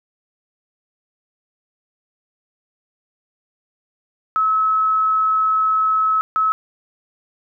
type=tone bursts at uneven times; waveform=sine; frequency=1292 Hz; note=E6; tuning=35 cents flat; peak=-14 dBFS; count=2; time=4.36-6.21 / 6.36-6.52 s; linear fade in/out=0 ms; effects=none